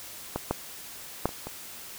clicks, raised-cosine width 1 ms, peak -14 / -11 / -9 / -26 / -21 dBFS, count 5, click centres 0.36 / 0.51 / 1.256 / 1.291 / 1.47 s, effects white hiss -43 dBFS RMS until 1.98 s

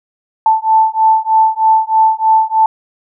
sine beating tone pair, 880 / 883.2 Hz, A5 / A5, 0 / +6 cents, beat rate 3.2 Hz, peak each -11 dBFS, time 0.46-2.66 s, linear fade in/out 2 ms, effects none

